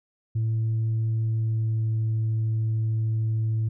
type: tone with pitch glide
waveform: sine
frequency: 111.8 to 110.84 Hz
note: A2 to A2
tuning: +28 to +13 cents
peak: -20 dBFS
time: 0.35-3.69 s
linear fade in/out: 10 ms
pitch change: -15 cents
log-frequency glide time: 1.22-1.88 s
effects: tanh soft clip ceiling -20 dBFS